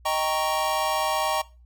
square chord, Eb dominant seventh, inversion none, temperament equal, 622.3 / 784 / 932.3 / 1108.7 Hz, Eb5 / G5 / Bb5 / Db6, 0 / 0 / 0 / 0 cents, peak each -29 dBFS, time 0.05-1.42 s, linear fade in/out 10 ms, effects noise-tail reverb RT60 0.3 s tail -20 dB re dry + added 60 Hz sine -49 dBFS peak until 1.65 s

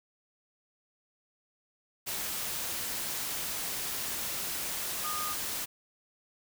sine tone in noise, 1225 Hz, D#6, 27 cents flat, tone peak -35 dBFS, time 5.03-5.34 s, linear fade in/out 20 ms, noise white, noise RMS -35 dBFS, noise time 2.06-5.66 s, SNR -3 dB, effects none

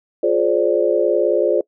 sine chord, D half-diminished seventh, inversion first, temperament just, 352.4 / 422.9 / 528.6 / 587.3 Hz, F4 / Ab4 / C5 / D5, +16 / +31 / +18 / 0 cents, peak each -19 dBFS, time 0.23-1.61 s, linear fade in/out 5 ms, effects noise-tail reverb RT60 0.1 s tail -23 dB re dry

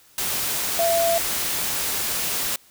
sine tone in noise, 674 Hz, E5, 38 cents sharp, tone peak -18 dBFS, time 0.79-1.18 s, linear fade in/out 2 ms, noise white, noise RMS -25 dBFS, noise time 0.18-2.56 s, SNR +4 dB, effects white hiss -54 dBFS RMS until 2.7 s

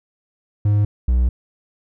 triangle tone pair in turn, 103.6 / 61.6 Hz, G#2 / B1, -4 / -4 cents, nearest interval major sixth, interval 900 cents, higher first, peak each -11 dBFS, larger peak neither, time 0.65-0.85 / 1.08-1.29 s, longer second, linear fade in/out 5 ms, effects none

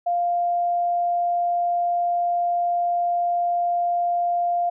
sine tone, 698.5 Hz, F5, in tune, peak -19 dBFS, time 0.06-4.7 s, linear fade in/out 10 ms, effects none

